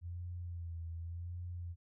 sine tone with vibrato, 85.6 Hz, F2, 34 cents flat, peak -40 dBFS, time 0.01-1.76 s, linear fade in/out 50 ms, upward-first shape sine, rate 0.87 Hz, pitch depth 52 cents each way, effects none

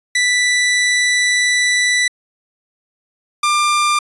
sawtooth tone pair in turn, 1975.5 / 1192.7 Hz, B6 / D6, 0 / +26 cents, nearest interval major sixth, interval 874 cents, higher first, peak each -9 dBFS, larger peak neither, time 0.15-2.08 / 3.43-3.99 s, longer first, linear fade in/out 5 ms, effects resampled to 24000 Hz

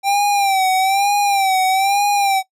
square tone with vibrato, 784 Hz, G5, in tune, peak -14 dBFS, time 0.03-2.43 s, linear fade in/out 50 ms, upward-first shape sine, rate 1.1 Hz, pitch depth 75 cents each way, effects noise-tail reverb RT60 0.1 s tail -20 dB re dry + resampled to 32000 Hz

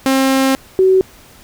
sawtooth / sine tone pair in turn, 266.8 / 377.3 Hz, C4 / F#4, +34 / +34 cents, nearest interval tritone, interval 600 cents, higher second, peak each -7 dBFS, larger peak neither, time 0.06-0.55 / 0.79-1.01 s, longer first, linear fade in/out 0 ms, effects pink hiss -43 dBFS RMS until 1.43 s

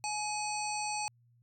harmonic tone with a mistuned harmonic, 842 Hz, G#5, 24 cents sharp, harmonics 1 / 3 / 5 / 7 / 9 / 10, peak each -35 / -40 / -42 / -43 / -45 / -45 dBFS, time 0.04-1.08 s, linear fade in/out 0 ms, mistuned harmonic 5, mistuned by +97 cents, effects added 119 Hz sine -63 dBFS peak until 1.42 s

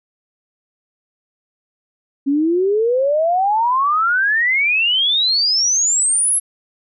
sine exponential sweep, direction up, 270.6 to 11175 Hz, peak -13 dBFS, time 2.26-6.4 s, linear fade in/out 20 ms, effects none

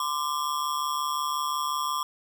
square ring-modulated tone, 1105 Hz, C#6, 6 cents flat, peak -24 dBFS, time 0-2.03 s, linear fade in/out 2 ms, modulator 72.8 Hz, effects none

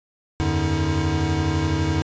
square tone cluster, 82.4 / 94.4 / 148.1 / 319 Hz, E2 / F#2 / D3 / D#4, 0 / +35 / +15 / +43 cents, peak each -26 dBFS, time 0.4-2.02 s, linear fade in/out 0 ms, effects resampled to 16000 Hz

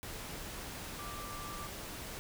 sine tone in noise, 1174.7 Hz, D6, in tune, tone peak -45 dBFS, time 0.99-1.67 s, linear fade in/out 0 ms, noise pink, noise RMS -44 dBFS, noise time 0.03-2.19 s, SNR -4 dB, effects none

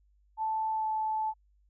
sine tone with pitch glide, 878 to 870.9 Hz, A5 to A5, -4 to -18 cents, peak -28 dBFS, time 0.37-1.34 s, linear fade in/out 50 ms, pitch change -14 cents, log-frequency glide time 0.73-0.86 s, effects added 50 Hz sine -63 dBFS peak until 1.69 s

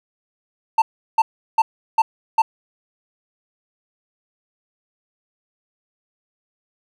triangle tone bursts, 892 Hz, A5, 23 cents sharp, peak -9 dBFS, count 5, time 0.78-2.42 s, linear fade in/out 5 ms, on 40 ms, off 360 ms, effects none

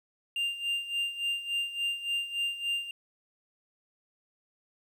triangle tone with tremolo, 2794 Hz, F7, in tune, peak -25 dBFS, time 0.36-2.91 s, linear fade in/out 2 ms, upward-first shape sine, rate 3.5 Hz, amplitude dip 75%, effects 11-bit

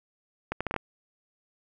accelerating click train, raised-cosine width 0.5 ms, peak -14 dBFS, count 6, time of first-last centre 0.52-0.763 s, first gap 86 ms, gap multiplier 0.71, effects none

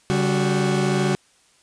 40% pulse tone cluster, 142 / 195.5 / 368.9 Hz, C#3 / G3 / F#4, +42 / -4 / -5 cents, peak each -22 dBFS, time 0.1-1.15 s, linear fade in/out 0 ms, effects white hiss -58 dBFS RMS until 1.62 s + resampled to 22050 Hz

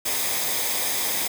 white noise with comb filter, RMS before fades -25 dBFS, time 0.05-1.28 s, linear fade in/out 10 ms, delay 0.7 ms, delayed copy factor -0.5, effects none

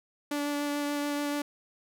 sawtooth tone with vibrato, 290 Hz, D4, 22 cents flat, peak -25 dBFS, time 0.31-1.42 s, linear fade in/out 5 ms, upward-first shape sine, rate 6.9 Hz, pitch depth 10 cents each way, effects none

